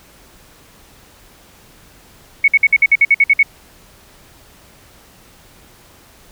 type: tone bursts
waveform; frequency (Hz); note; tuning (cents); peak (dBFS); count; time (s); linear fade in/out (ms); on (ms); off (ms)
sine; 2217; C#7; 0; -6; 11; 2.44-3.43; 5; 40; 55
effects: pink hiss -46 dBFS RMS until 6.31 s